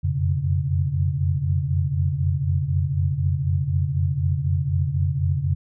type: tone cluster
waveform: sine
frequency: 87.9 / 91.9 / 125.9 / 140.1 Hz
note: F2 / F#2 / B2 / C#3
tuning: +12 / -11 / +34 / +19 cents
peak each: -24 / -25 / -29 / -23 dBFS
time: 0.03-5.55 s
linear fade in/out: 20 ms
effects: none